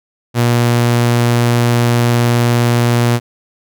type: tone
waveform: sawtooth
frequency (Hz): 119.5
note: A#2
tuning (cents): +43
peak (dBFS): -6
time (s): 0.34-3.2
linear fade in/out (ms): 50
effects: none